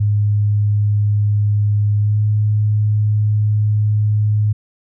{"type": "tone with pitch glide", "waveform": "sine", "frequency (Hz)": [103.83, 105.71], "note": ["G#2", "G#2"], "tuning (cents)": [0, 31], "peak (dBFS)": -12, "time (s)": [0, 4.53], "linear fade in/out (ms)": 10, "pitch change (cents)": 31, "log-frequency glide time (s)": [1.98, 2.2], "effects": []}